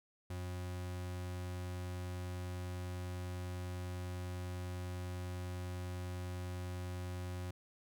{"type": "tone", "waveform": "40% pulse", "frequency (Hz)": 90, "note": "F#2", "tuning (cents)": -47, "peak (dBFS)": -39, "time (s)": [0.3, 7.51], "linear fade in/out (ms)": 5, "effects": []}